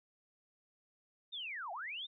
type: linear two-way sweep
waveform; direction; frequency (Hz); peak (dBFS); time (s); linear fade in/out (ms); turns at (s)
sine; down then up; 3729 to 653 to 3729; -40; 1.32-2.07; 20; 1.72
effects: none